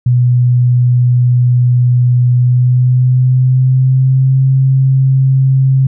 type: tone with pitch glide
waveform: sine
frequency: 123.47 to 133.1 Hz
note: B2 to C3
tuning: 0 to +30 cents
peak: -6 dBFS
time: 0.06-5.87 s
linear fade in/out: 5 ms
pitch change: +130 cents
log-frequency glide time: 2.33-4.45 s
effects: none